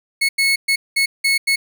30% pulse tone bursts at uneven times, 2194 Hz, C#7, 18 cents flat, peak -11 dBFS, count 6, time 0.21-0.29 / 0.38-0.56 / 0.68-0.76 / 0.96-1.06 / 1.24-1.38 / 1.47-1.56 s, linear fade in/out 10 ms, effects none

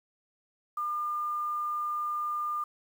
sine tone with quantisation, 1204 Hz, D6, 43 cents sharp, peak -29 dBFS, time 0.77-2.64 s, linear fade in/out 5 ms, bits 9, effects none

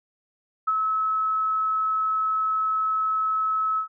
sine tone with ADSR envelope, 1294 Hz, E6, 32 cents flat, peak -18 dBFS, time 0.67-3.88 s, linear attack 12 ms, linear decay 36 ms, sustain -3 dB, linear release 99 ms, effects none

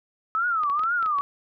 sine tone with vibrato, 1278 Hz, D#6, 46 cents sharp, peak -21 dBFS, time 0.35-1.21 s, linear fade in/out 0 ms, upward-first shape triangle, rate 2.1 Hz, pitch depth 240 cents each way
clicks, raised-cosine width 0.3 ms, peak -24 dBFS, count 7, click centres 0.635 / 0.699 / 0.794 / 0.836 / 1.027 / 1.061 / 1.186 s
effects none

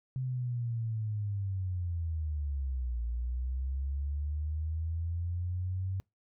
sine linear two-way sweep, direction down then up, 130.9 to 57.7 to 95.7 Hz, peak -31 dBFS, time 0.16-6 s, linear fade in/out 0 ms, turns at 3.02 s, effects noise-tail reverb RT60 0.2 s tail -26 dB re dry

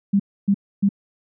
sine tone bursts, 199.2 Hz, G3, 28 cents sharp, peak -13 dBFS, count 3, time 0.13-0.891 s, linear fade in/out 10 ms, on 67 ms, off 280 ms, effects none

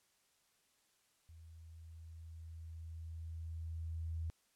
sine tone with level ramp, 81.6 Hz, E2, 17 cents flat, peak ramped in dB -54 to -37 dBFS, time 1.29-4.3 s, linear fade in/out 0 ms, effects white hiss -75 dBFS RMS until 4.55 s + low-pass 11000 Hz 12 dB/octave

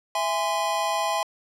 square chord, E augmented, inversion none, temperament just, 659.3 / 824.1 / 1030.1 Hz, E5 / G#5 / B#5, 0 / -14 / -27 cents, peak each -29 / -28 / -28 dBFS, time 0.15-1.23 s, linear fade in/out 2 ms, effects low-pass 11000 Hz 12 dB/octave

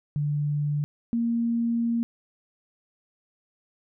sine tone pair in turn, 146.83 / 233.1 Hz, D3 / A#3, 0 / 0 cents, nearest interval minor sixth, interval 800 cents, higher second, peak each -23 / -22 dBFS, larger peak second, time 0.16-0.84 / 1.13-2.03 s, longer second, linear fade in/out 0 ms, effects none

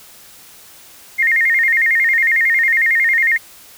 sine tone with vibrato, 1975.5 Hz, B6, in tune, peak -11 dBFS, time 1.18-3.38 s, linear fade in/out 20 ms, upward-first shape square, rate 11 Hz, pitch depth 120 cents each way, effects white hiss -42 dBFS RMS until 3.77 s

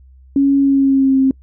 sine tone with pitch glide, 277.2 to 266.1 Hz, C#4 to C4, 0 to +29 cents, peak -9 dBFS, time 0.36-1.31 s, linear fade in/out 2 ms, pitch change -71 cents, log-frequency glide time 0.59-1.19 s, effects noise-tail reverb RT60 0.1 s tail -25 dB re dry + added 65 Hz sine -41 dBFS peak until 1.42 s

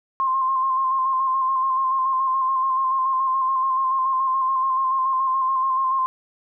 sine tone with vibrato, 1056 Hz, C6, 16 cents sharp, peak -18 dBFS, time 0.2-6.06 s, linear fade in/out 0 ms, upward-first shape square, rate 7 Hz, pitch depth 25 cents each way, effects none

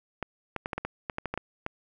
clicks, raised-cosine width 0.5 ms, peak -16 dBFS, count 12, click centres 0.227 / 0.563 / 0.659 / 0.732 / 0.78 / 0.85 / 1.098 / 1.184 / 1.257 / 1.34 / 1.376 / 1.664 s, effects none

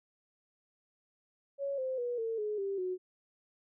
sine tone with pitch steps, 557 / 519.7 / 484.9 / 452.4 / 422.1 / 393.9 / 367.5 Hz, C#5 / C5 / B4 / A4 / G#4 / G4 / F#4, +8 / -12 / -32 / +48 / +28 / +8 / -12 cents, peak -32 dBFS, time 1.58-2.98 s, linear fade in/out 50 ms, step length 200 ms, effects none

